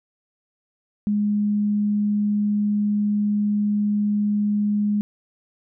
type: tone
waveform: sine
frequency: 207.4 Hz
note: G#3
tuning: 2 cents flat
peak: -18 dBFS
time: 1.07-5.01 s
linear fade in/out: 0 ms
effects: none